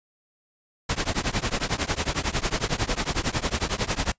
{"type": "noise with tremolo", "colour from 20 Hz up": "pink", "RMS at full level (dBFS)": -22, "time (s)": [0.89, 4.12], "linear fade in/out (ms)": 5, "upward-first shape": "triangle", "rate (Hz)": 11, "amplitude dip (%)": 100, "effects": ["noise-tail reverb RT60 0.1 s tail -22 dB re dry", "resampled to 16000 Hz"]}